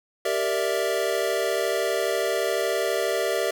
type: chord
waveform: square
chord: E half-diminished seventh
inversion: first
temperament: equal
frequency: 392 / 466.2 / 587.3 / 659.3 Hz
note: G4 / Bb4 / D5 / E5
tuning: 0 / 0 / 0 / 0 cents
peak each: -29 dBFS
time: 0.25-3.51 s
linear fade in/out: 5 ms
effects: none